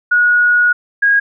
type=tone pair in turn; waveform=sine; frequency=1453 / 1638.8 Hz; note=F#6 / G#6; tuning=-32 / -24 cents; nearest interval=major second; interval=208 cents; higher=second; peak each=-8 dBFS; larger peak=neither; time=0.11-0.73 / 1.02-1.2 s; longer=first; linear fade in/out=10 ms; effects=none